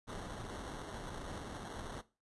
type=noise with sample-and-hold; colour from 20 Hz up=pink; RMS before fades=-45 dBFS; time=0.07-2.02 s; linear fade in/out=20 ms; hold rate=2450 Hz; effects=noise-tail reverb RT60 0.3 s tail -18 dB re dry + resampled to 24000 Hz